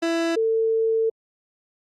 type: tone pair in turn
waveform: 30% pulse / sine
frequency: 332.7 / 448 Hz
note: E4 / A4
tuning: +16 / +31 cents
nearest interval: perfect fourth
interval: 515 cents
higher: second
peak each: -18 dBFS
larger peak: neither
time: 0.02-0.36 / 0.36-1.1 s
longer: second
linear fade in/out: 10 ms
effects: low-pass 6000 Hz 12 dB/octave + Opus 48 kbps